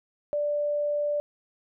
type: tone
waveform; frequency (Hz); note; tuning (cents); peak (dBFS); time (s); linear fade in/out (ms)
sine; 587.3; D5; 0; -24; 0.33-1.2; 0
effects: none